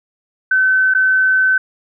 sine tone with dropouts, 1525 Hz, G6, 48 cents flat, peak -10 dBFS, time 0.51-1.58 s, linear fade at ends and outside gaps 5 ms, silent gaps 0.939-0.948 s, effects none

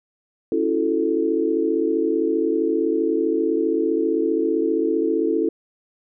sine chord, F# minor seventh, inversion second, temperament equal with one note detuned, 277.2 / 329.6 / 364.9 / 440 Hz, C#4 / E4 / F#4 / A4, 0 / 0 / -24 / 0 cents, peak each -26 / -21 / -27 / -22 dBFS, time 0.52-5.49 s, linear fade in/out 2 ms, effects none

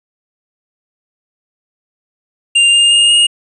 square tone with pitch steps, 2794 / 2813 / 2833 / 2853 Hz, F7 / F7 / F7 / F7, 0 / +12 / +24 / +36 cents, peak -7 dBFS, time 2.55-3.27 s, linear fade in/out 10 ms, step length 180 ms, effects resampled to 24000 Hz

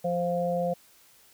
harmonic tone, 174.61 Hz, F3, in tune, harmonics 1 / 3 / 4, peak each -31 / -27 / -31 dBFS, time 0.04-0.74 s, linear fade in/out 10 ms, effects white hiss -58 dBFS RMS until 1.33 s

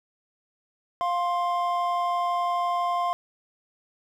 triangle tone pair together, 702.1 / 1052 Hz, F5 / C6, +9 / +9 cents, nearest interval perfect fifth, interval 700 cents, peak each -24 dBFS, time 1.01-3.13 s, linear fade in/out 0 ms, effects none

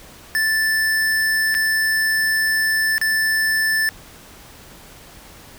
square tone with dropouts, 1760 Hz, A6, in tune, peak -17 dBFS, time 0.35-3.89 s, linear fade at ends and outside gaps 0 ms, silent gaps 1.543-1.549 / 2.981-3.014 s, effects pink hiss -43 dBFS RMS until 5.58 s

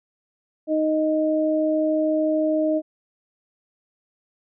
sine tone pair together, 311.1 / 622.3 Hz, D#4 / D#5, 0 / 0 cents, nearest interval octave, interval 1200 cents, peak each -21 / -21 dBFS, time 0.67-2.82 s, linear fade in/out 50 ms, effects none

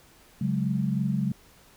sine chord, C# suspended fourth, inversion none, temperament just, 138.59 / 184.79 / 207.9 Hz, C#3 / F#3 / G#3, 0 / -2 / +2 cents, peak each -28 dBFS, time 0.41-1.32 s, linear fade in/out 5 ms, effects pink hiss -56 dBFS RMS until 1.76 s

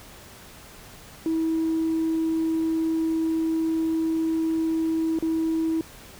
sine tone with dropouts, 323.2 Hz, E4, 34 cents flat, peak -20 dBFS, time 1.26-5.81 s, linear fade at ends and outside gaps 1 ms, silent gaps 5.188-5.225 s, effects tanh soft clip ceiling -18 dBFS + pink hiss -46 dBFS RMS until 6.19 s

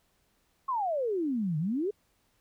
sine exponential two-way sweep, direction down then up, 1108.7 to 146.83 to 436.2 Hz, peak -27 dBFS, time 0.68-1.91 s, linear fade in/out 10 ms, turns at 1.58 s, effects pink hiss -71 dBFS RMS until 2.4 s

